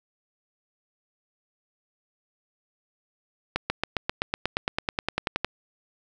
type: accelerating click train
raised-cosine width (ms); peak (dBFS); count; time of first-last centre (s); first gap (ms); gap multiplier
0.3; -8; 18; 3.56-5.446; 140; 0.97
effects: none